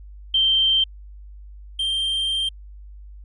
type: tone pair in turn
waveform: sine / triangle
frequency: 3136 / 3163 Hz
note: G7 / G7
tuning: 0 / +15 cents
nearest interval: unison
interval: 15 cents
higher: second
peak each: -15 / -19 dBFS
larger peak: first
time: 0.34-0.84 / 1.79-2.49 s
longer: second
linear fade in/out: 5 ms
effects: added 50 Hz sine -38 dBFS peak until 3.24 s + resampled to 24000 Hz